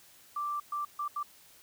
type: tone bursts at uneven times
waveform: sine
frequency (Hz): 1174.7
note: D6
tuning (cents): 0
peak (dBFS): -31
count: 4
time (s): 0.36-0.6 / 0.72-0.85 / 0.99-1.08 / 1.16-1.23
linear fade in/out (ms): 5
effects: white hiss -58 dBFS RMS until 1.62 s